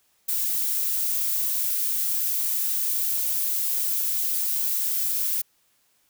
violet noise, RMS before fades -25 dBFS, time 0.28-5.42 s, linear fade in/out 10 ms, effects white hiss -66 dBFS RMS until 6.09 s

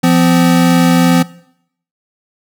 square tone pair together, 173 / 255.8 Hz, F3 / C4, -16 / -39 cents, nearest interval perfect fifth, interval 677 cents, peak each -11 dBFS, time 0.03-1.23 s, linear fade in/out 10 ms, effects noise-tail reverb RT60 0.7 s tail -20 dB re dry

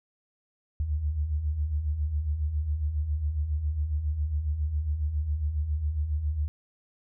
sine beating tone pair, 69.6 / 76.9 Hz, C#2 / D#2, +8 / -20 cents, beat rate 7.3 Hz, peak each -34 / -26 dBFS, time 0.8-6.48 s, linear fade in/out 0 ms, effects none

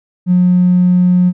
triangle tone with tanh clipping, 180 Hz, F#3, 47 cents flat, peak -6 dBFS, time 0.26-1.33 s, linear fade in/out 50 ms, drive 1 dB, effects none

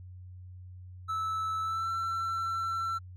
triangle tone with pitch glide, 1309 to 1344.2 Hz, E6 to E6, -13 to +33 cents, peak -28 dBFS, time 1.08-2.99 s, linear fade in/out 20 ms, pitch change +46 cents, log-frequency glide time 1.62-1.9 s, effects added 91 Hz sine -44 dBFS peak until 3.16 s

